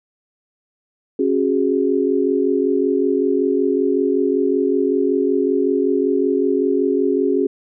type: chord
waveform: sine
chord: C# suspended fourth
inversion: none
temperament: equal with one note detuned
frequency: 273.5 / 370 / 415.3 Hz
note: C#4 / F#4 / G#4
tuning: -23 / 0 / 0 cents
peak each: -19 dBFS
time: 1.19-7.47 s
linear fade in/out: 5 ms
effects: none